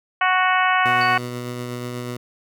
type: harmonic tone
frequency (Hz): 370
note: F#4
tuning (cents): 0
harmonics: 2 / 3 / 4 / 5 / 6 / 7 / 8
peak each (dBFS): -21 / -20 / -22 / -24 / -26 / -28 / -31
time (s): 0.21-1.18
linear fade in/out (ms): 5
type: tone with tremolo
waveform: 15% pulse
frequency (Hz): 122.6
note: B2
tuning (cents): -12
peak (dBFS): -20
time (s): 0.85-2.17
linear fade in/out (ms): 5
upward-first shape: triangle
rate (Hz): 8.2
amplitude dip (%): 25
type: tone with exponential decay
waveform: sine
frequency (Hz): 4528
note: C#8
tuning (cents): +36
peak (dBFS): -27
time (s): 1.01-1.41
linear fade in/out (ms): 1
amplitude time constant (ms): 86
effects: none